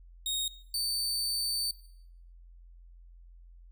sawtooth tone pair in turn, 3737 / 4563 Hz, A#7 / C#8, +4 / +49 cents, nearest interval minor third, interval 345 cents, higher second, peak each -27 dBFS, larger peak neither, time 0.26-0.48 / 0.74-1.71 s, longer second, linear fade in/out 2 ms, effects noise-tail reverb RT60 0.7 s tail -17 dB re dry + added 43 Hz sine -50 dBFS peak until 3.71 s

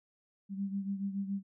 sine beating tone pair, 196 / 203.1 Hz, G3 / G#3, 0 / -38 cents, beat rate 7.1 Hz, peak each -34 / -40 dBFS, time 0.49-1.43 s, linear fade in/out 50 ms, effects none

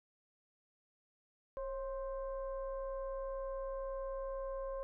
sine tone with frequency modulation, 542 Hz, C#5, 39 cents flat, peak -38 dBFS, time 1.57-4.83 s, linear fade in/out 0 ms, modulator 511 Hz, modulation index 0.68, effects none

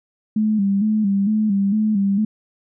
sine tone with vibrato, 206.3 Hz, G#3, 11 cents flat, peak -15 dBFS, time 0.36-2.25 s, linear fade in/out 5 ms, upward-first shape square, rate 2.2 Hz, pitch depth 73 cents each way, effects none

